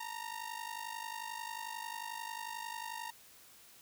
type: ring-modulated tone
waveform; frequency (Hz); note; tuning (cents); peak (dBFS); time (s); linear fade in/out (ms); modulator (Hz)
sawtooth; 926; A#5; -12; -34; 0-3.11; 5; 25.6
effects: white hiss -59 dBFS RMS until 3.81 s